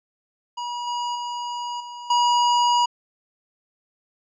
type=tone with level steps; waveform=square; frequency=964 Hz; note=B5; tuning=42 cents flat; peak=-28 / -25 / -28 / -35 / -17 dBFS; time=0.57-2.86 s; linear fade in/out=10 ms; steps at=0.87 / 1.15 / 1.8 / 2.1 s; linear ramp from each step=5 ms; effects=resampled to 16000 Hz